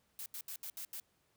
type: noise bursts at uneven times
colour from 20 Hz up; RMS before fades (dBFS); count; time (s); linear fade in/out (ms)
blue; -44; 6; 0.19-0.26 / 0.34-0.41 / 0.48-0.56 / 0.63-0.7 / 0.77-0.85 / 0.93-1; 2
effects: pink hiss -75 dBFS RMS until 1.36 s + high-pass 60 Hz 12 dB/octave